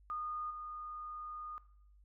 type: tone with level steps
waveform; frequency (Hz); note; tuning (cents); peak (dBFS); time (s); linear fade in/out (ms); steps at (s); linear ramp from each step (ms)
sine; 1226; D#6; -26; -37 / -42; 0.1-1.58; 0; 0.5; 10
effects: noise-tail reverb RT60 0.6 s tail -17 dB re dry + added 50 Hz sine -60 dBFS peak until 2.04 s